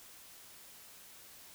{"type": "silence", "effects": ["white hiss -55 dBFS RMS until 1.54 s"]}